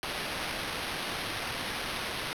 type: noise with sample-and-hold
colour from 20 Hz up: blue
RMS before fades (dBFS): -35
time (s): 0.03-2.33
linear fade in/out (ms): 0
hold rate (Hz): 7350
effects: low-pass 12000 Hz 12 dB/octave